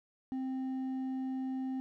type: tone with hard clipping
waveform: sine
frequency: 261.8 Hz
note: C4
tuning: 1 cent sharp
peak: -35 dBFS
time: 0.32-1.8 s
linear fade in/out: 0 ms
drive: 4 dB
effects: none